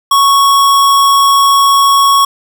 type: tone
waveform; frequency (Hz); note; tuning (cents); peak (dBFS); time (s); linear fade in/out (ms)
square; 1108.7; C#6; 0; -6; 0.11-2.25; 5
effects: none